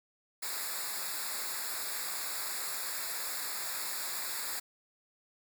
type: noise with comb filter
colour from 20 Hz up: white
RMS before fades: -37 dBFS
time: 0.42-4.6 s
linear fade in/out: 10 ms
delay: 0.33 ms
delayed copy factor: -0.95
effects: none